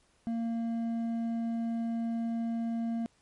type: tone with hard clipping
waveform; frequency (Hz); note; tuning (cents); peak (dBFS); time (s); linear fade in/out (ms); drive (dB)
sine; 230; A#3; -23; -31; 0.27-3.06; 0; 5
effects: pink hiss -68 dBFS RMS until 3.21 s + MP3 48 kbps